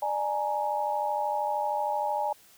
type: tone cluster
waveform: sine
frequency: 596 / 838 / 931 Hz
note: D5 / G#5 / A#5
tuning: +25 / +15 / -2 cents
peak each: -32 / -28 / -33 dBFS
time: 0.02-2.33 s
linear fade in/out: 5 ms
effects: white hiss -57 dBFS RMS until 2.57 s